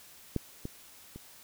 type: clicks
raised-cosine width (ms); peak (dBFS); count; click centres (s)
3; -16 / -23 / -30; 3; 0.363 / 0.654 / 1.16
effects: white hiss -54 dBFS RMS until 1.43 s